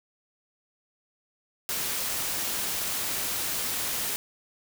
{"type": "noise", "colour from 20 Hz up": "white", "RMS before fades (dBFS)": -30, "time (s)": [1.69, 4.16], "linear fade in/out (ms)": 0, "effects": []}